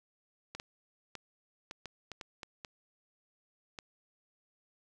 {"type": "clicks", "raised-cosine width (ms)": 0.2, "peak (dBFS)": -25, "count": 10, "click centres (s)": [0.55, 0.599, 1.153, 1.711, 1.857, 2.117, 2.212, 2.432, 2.648, 3.788], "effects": []}